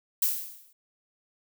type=noise with exponential decay; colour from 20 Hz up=violet; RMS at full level=-22 dBFS; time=0.22-0.73 s; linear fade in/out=5 ms; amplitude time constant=110 ms; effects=none